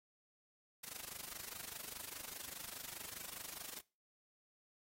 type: noise with amplitude modulation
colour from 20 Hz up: white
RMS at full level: -45 dBFS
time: 0.83-3.81 s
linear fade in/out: 10 ms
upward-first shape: sine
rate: 24.9 Hz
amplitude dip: 90%
effects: noise-tail reverb RT60 0.3 s tail -21 dB re dry + AAC 48 kbps